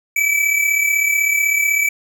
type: tone pair together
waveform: square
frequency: 2296 / 2332 Hz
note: D7 / D7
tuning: -40 / -13 cents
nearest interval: unison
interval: 27 cents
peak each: -16 / -21 dBFS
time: 0.16-1.89 s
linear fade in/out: 5 ms
effects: none